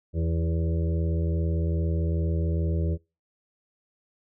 harmonic tone with a mistuned harmonic, 82.41 Hz, E2, in tune, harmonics 1 / 2 / 4 / 5 / 6 / 7, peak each -24 / -30 / -36 / -38 / -40 / -41 dBFS, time 0.13-2.98 s, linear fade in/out 50 ms, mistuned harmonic 5, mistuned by -19 cents, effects noise-tail reverb RT60 0.3 s tail -26 dB re dry

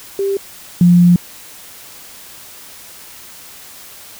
sine tone pair in turn, 394.2 / 175.6 Hz, G4 / F3, +10 / +10 cents, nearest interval octave + major second, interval 1400 cents, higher first, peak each -14 / -5 dBFS, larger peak second, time 0.19-0.37 / 0.81-1.16 s, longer second, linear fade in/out 2 ms, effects white hiss -37 dBFS RMS until 4.19 s

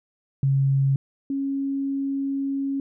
sine tone pair in turn, 136.6 / 274.8 Hz, C#3 / C#4, -25 / -15 cents, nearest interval octave, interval 1210 cents, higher second, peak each -17 / -23 dBFS, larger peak first, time 0.43-0.96 / 1.3-2.8 s, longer second, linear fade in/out 2 ms, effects none

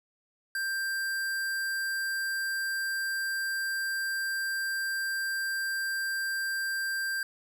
square tone, 1580 Hz, G6, 13 cents sharp, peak -30 dBFS, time 0.55-7.23 s, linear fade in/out 2 ms, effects none

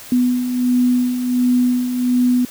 sine beating tone pair, 246.9 / 248.3 Hz, B3 / B3, 0 / +9 cents, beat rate 1.4 Hz, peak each -22 / -14 dBFS, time 0.12-2.45 s, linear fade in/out 2 ms, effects white hiss -37 dBFS RMS until 2.5 s

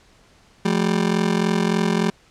30% pulse ring-modulated tone, 196 Hz, G3, in tune, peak -12 dBFS, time 0.65-2.1 s, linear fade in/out 0 ms, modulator 21.7 Hz, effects pink hiss -54 dBFS RMS until 2.3 s + low-pass 7000 Hz 12 dB/octave

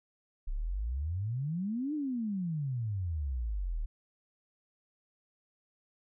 sine exponential two-way sweep, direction up then down, 30.87 to 310.3 to 35.92 Hz, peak -31 dBFS, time 0.47-3.86 s, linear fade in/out 10 ms, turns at 1.94 s, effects none

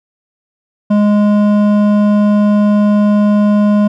sine tone with hard clipping, 207.4 Hz, G#3, 2 cents flat, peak -9 dBFS, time 0.9-3.88 s, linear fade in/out 10 ms, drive 10 dB, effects none

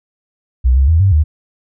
sine tone with pitch steps, 62.9 / 67.4 / 81.3 / 97.3 / 76.5 Hz, B1 / C#2 / E2 / G2 / D#2, +32 / -48 / -23 / -12 / -29 cents, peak -7 dBFS, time 0.64-1.24 s, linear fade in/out 20 ms, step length 120 ms, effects none

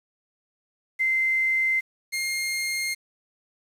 sine / sawtooth tone pair in turn, 2077 / 2126 Hz, C7 / C7, -13 / +27 cents, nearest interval unison, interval 40 cents, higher second, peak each -20 / -22 dBFS, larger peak first, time 0.99-1.81 / 2.12-2.95 s, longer second, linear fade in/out 20 ms, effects resampled to 32000 Hz + 8-bit

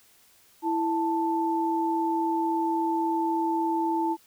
sine tone pair together, 330.3 / 881.8 Hz, E4 / A5, +4 / +4 cents, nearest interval octave + perfect fourth, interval 1700 cents, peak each -26 dBFS, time 0.62-4.17 s, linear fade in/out 50 ms, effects white hiss -59 dBFS RMS until 4.26 s

